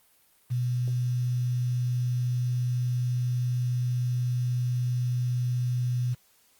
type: tone with quantisation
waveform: sine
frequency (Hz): 123.47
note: B2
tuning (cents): 0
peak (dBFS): -24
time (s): 0.5-6.15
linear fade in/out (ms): 20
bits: 8
effects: white hiss -63 dBFS RMS until 6.59 s + Opus 32 kbps